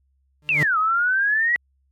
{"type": "tone with exponential growth", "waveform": "40% pulse", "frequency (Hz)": 149.3, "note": "D3", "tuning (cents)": 29, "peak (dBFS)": -17, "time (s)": [0.42, 0.63], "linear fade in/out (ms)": 2, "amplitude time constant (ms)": 45}
{"type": "exponential two-way sweep", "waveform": "sine", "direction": "down then up", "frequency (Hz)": [2766, 1244.5, 1958], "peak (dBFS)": -17, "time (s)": [0.49, 1.56], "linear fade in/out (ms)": 0, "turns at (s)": 0.78}
{"effects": ["added 67 Hz sine -62 dBFS peak until 1.91 s", "AAC 48 kbps"]}